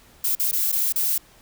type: noise with dropouts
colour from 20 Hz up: violet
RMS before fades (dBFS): -22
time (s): 0.24-1.18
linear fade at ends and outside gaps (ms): 5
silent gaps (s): 0.352-0.396 / 0.514-0.528 / 0.718-0.725 / 0.925-0.958
effects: pink hiss -53 dBFS RMS until 1.41 s